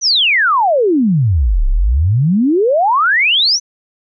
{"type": "exponential two-way sweep", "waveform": "sine", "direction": "down then up", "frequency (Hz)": [6200, 30.87, 6200], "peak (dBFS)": -9, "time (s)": [0.01, 3.6], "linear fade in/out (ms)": 50, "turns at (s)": 1.67, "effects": []}